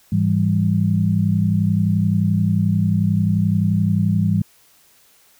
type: tone cluster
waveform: sine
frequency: 105.3 / 165.9 / 197.3 Hz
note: G#2 / E3 / G3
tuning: +24 / +11 / +11 cents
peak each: -19 dBFS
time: 0.12-4.42 s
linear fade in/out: 5 ms
effects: white hiss -54 dBFS RMS until 5.39 s

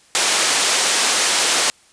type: band-pass noise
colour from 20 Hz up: white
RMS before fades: -17 dBFS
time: 0.15-1.7 s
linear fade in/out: 0 ms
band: 350 to 8500 Hz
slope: 12 dB/octave
effects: white hiss -52 dBFS RMS until 1.92 s + resampled to 22050 Hz

